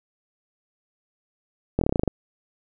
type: slowing click train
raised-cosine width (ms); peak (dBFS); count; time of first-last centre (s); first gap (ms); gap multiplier
2; -7; 10; 1.79-2.077; 23; 1.08
effects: none